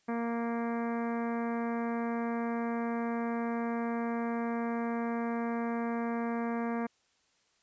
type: harmonic tone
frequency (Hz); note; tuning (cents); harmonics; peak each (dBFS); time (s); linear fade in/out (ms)
233.1; A#3; 0; 1 / 2 / 3 / 4 / 5 / 6 / 7 / 8 / 9 / 10; -32 / -38 / -40 / -43 / -44 / -51 / -47 / -53 / -51 / -55; 0.08-6.87; 10
effects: white hiss -71 dBFS RMS until 7.62 s + resampled to 16000 Hz